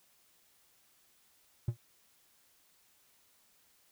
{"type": "tone with exponential decay", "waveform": "triangle", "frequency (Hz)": 117.1, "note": "A#2", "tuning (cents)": 8, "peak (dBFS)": -23, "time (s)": [1.68, 1.77], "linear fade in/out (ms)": 5, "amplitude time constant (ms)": 18, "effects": ["white hiss -68 dBFS RMS until 3.91 s"]}